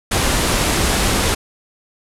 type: low-pass noise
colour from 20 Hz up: pink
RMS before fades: -17 dBFS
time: 0.11-1.35 s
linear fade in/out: 10 ms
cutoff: 12000 Hz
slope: 48 dB/octave
effects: none